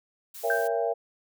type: noise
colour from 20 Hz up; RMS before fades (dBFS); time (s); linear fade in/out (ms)
blue; -42; 0.34-0.68; 10
type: chord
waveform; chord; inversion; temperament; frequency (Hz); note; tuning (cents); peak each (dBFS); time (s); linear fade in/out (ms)
sine; A# diminished seventh; none; just; 466.2 / 559.4 / 671.3 / 805.5; A#4 / C#5 / E5 / G5; 0 / +16 / +31 / +47; -28 / -32 / -28 / -33; 0.43-0.94; 20
type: tone with exponential decay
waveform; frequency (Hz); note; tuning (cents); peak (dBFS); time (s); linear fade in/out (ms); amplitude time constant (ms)
sine; 1568; G6; 0; -22; 0.5-0.92; 2; 90
effects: none